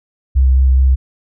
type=tone with vibrato; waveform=sine; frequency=65.41 Hz; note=C2; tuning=in tune; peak=-7 dBFS; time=0.35-0.96 s; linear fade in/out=20 ms; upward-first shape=square; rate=4.7 Hz; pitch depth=13 cents each way; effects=none